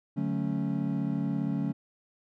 triangle chord, D major seventh, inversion none, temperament equal, 146.83 / 185 / 220 / 277.2 Hz, D3 / F#3 / A3 / C#4, 0 / 0 / 0 / 0 cents, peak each -31 dBFS, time 0.16-1.73 s, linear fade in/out 20 ms, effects none

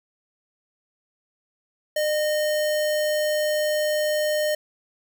sine tone with sample-and-hold, 606 Hz, D#5, 46 cents flat, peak -20 dBFS, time 1.96-4.55 s, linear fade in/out 5 ms, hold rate 2450 Hz, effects none

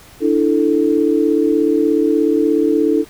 sine chord, D suspended second, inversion none, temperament just, 293.7 / 330.4 / 440.5 Hz, D4 / E4 / A4, 0 / +4 / +2 cents, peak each -16 dBFS, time 0.2-3.05 s, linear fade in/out 50 ms, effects pink hiss -43 dBFS RMS until 3.09 s

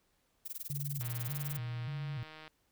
violet noise with tremolo, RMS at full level -39 dBFS, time 0.45-1.57 s, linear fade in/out 10 ms, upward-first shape sine, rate 20 Hz, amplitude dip 100%
sine tone with vibrato, 130.81 Hz, C3, in tune, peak -36 dBFS, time 0.7-2.23 s, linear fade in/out 0 ms, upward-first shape square, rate 1.7 Hz, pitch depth 150 cents each way
click train, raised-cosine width 0.3 ms, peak -34 dBFS, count 230, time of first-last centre 1.01-2.478 s, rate 156 Hz
effects pink hiss -75 dBFS RMS until 2.71 s

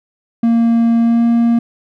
triangle tone with pitch glide, 231.4 to 233.7 Hz, A#3 to A#3, -13 to +5 cents, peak -7 dBFS, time 0.43-1.59 s, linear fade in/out 5 ms, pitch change +18 cents, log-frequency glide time 1-1.25 s, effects none

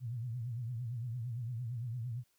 sine tone with vibrato, 119.3 Hz, A#2, 41 cents sharp, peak -36 dBFS, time 0-2.24 s, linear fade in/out 50 ms, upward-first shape triangle, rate 8.8 Hz, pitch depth 150 cents each way, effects white hiss -75 dBFS RMS until 2.38 s

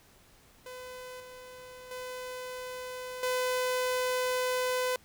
sawtooth tone with level steps, 505 Hz, B4, 39 cents sharp, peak -38 / -42 / -34 / -24 dBFS, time 0.66-4.96 s, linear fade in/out 2 ms, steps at 1.2 / 1.91 / 3.23 s, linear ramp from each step 2 ms, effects pink hiss -60 dBFS RMS until 5.04 s

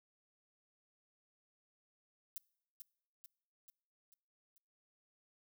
violet noise with echo, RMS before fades -44 dBFS, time 2.36-2.38 s, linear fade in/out 0 ms, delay 440 ms, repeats 5, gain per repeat -5 dB, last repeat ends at 4.58 s, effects noise-tail reverb RT60 0.7 s tail -25 dB re dry

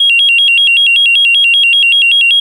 sine tone with vibrato, 3009 Hz, F#7, 28 cents sharp, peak -4 dBFS, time 0-2.4 s, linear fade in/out 5 ms, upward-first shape square, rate 5.2 Hz, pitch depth 150 cents each way, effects tanh soft clip ceiling 0 dBFS + 7-bit

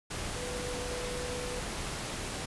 sine tone in noise, 493.9 Hz, B4, in tune, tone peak -38 dBFS, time 0.35-1.6 s, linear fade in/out 10 ms, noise pink, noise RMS -37 dBFS, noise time 0.1-2.46 s, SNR -4 dB, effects resampled to 24000 Hz

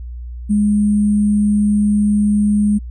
sine tone with sample-and-hold, 207.7 Hz, G#3, in tune, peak -11 dBFS, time 0.49-2.79 s, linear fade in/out 20 ms, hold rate 8820 Hz, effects added 60 Hz sine -26 dBFS peak until 2.9 s + resampled to 32000 Hz

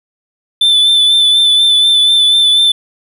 triangle tone with vibrato, 3520 Hz, A7, in tune, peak -5 dBFS, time 0.61-2.72 s, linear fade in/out 5 ms, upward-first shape sine, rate 4.1 Hz, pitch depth 26 cents each way, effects none

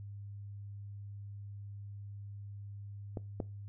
clicks, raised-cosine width 2 ms, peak -25 / -21 dBFS, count 2, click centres 3.172 / 3.402 s, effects noise-tail reverb RT60 0.3 s tail -21 dB re dry + added 101 Hz sine -43 dBFS peak until 3.68 s

